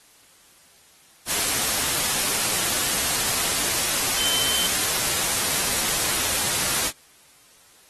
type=tone in noise; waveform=sine; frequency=3077 Hz; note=G7; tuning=33 cents flat; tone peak=-25 dBFS; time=4.16-4.69 s; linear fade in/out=50 ms; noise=white; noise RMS=-23 dBFS; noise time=1.26-6.92 s; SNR=-5 dB; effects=white hiss -54 dBFS RMS until 7.89 s + AAC 32 kbps